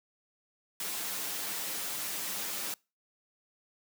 white noise with comb filter, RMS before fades -36 dBFS, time 0.8-2.74 s, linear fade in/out 2 ms, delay 8 ms, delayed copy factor -0.6, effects noise-tail reverb RT60 0.3 s tail -26 dB re dry + high-pass 150 Hz 12 dB/octave

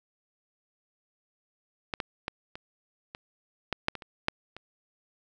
clicks, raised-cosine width 0.3 ms, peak -14 / -14 / -15 / -24 / -23 / -12 / -8 / -21 / -27 / -8 / -26 dBFS, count 11, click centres 1.938 / 2.002 / 2.281 / 2.555 / 3.149 / 3.727 / 3.884 / 3.953 / 4.022 / 4.284 / 4.566 s, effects none

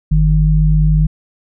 sine tone pair together, 49.19 / 155 Hz, G1 / D#3, +7 / -6 cents, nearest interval octave + minor sixth, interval 1987 cents, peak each -11 dBFS, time 0.11-1.07 s, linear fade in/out 10 ms, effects none

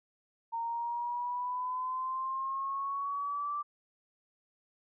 sine exponential sweep, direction up, 918 to 1174.7 Hz, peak -32 dBFS, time 0.52-3.63 s, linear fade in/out 20 ms, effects none

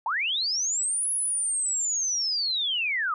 sine linear two-way sweep, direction up then down, 817 to 10590 to 1183 Hz, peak -24 dBFS, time 0.06-3.14 s, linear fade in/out 2 ms, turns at 1.11 s, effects none

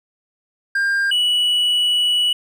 triangle tone pair in turn, 1600 / 2943 Hz, G6 / F#7, +35 / -10 cents, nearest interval major seventh, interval 1055 cents, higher second, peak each -14 / -13 dBFS, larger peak second, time 0.75-1.11 / 1.11-2.33 s, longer second, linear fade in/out 5 ms, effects none

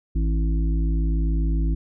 harmonic tone with a mistuned harmonic, 53.6 Hz, A1, 45 cents flat, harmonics 1 / 3 / 5 / 6, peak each -19 / -29 / -33 / -35 dBFS, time 0.15-1.75 s, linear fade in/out 10 ms, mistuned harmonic 6, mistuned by +38 cents, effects none

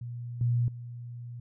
sine tone with level steps, 120 Hz, B2, 49 cents flat, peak -35 / -23 / -38 dBFS, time 0.01-1.4 s, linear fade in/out 5 ms, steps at 0.41 / 0.68 s, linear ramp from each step 2 ms, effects none

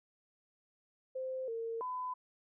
sine tone with pitch steps, 520 / 456.6 / 1006 Hz, C5 / A#4 / B5, -11 / -36 / +32 cents, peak -36 dBFS, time 1.15-2.14 s, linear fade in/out 10 ms, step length 330 ms, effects none

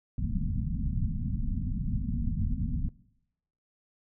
pink low-pass noise, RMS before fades -30 dBFS, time 0.18-2.89 s, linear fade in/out 2 ms, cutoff 250 Hz, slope 96 dB/octave, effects noise-tail reverb RT60 0.8 s tail -20 dB re dry

